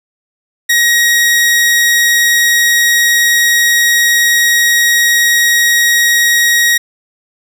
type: tone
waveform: sawtooth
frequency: 1891 Hz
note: A#6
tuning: 24 cents sharp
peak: -4 dBFS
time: 0.69-6.78 s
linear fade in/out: 10 ms
effects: none